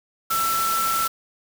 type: tone in noise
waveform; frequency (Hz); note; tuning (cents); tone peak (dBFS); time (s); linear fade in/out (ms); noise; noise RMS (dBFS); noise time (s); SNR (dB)
sine; 1335; E6; +22; -21; 0.3-1.08; 10; white; -27; 0.3-1.08; +3
effects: none